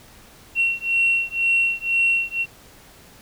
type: beating tone pair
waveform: sine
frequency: 2728 / 2730 Hz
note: F7 / F7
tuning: -41 / -40 cents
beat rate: 2 Hz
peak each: -20 dBFS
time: 0.55-2.46 s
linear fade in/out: 50 ms
effects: tanh soft clip ceiling -10 dBFS + pink hiss -48 dBFS RMS until 3.21 s